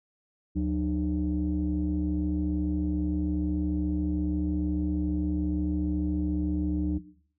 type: tone cluster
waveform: sine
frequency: 74.8 / 181.4 / 302.3 Hz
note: D2 / F#3 / D#4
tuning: +32 / -34 / -50 cents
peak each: -28 dBFS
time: 0.55-6.99 s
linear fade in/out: 20 ms
effects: noise-tail reverb RT60 0.6 s tail -17 dB re dry + tanh soft clip ceiling -19 dBFS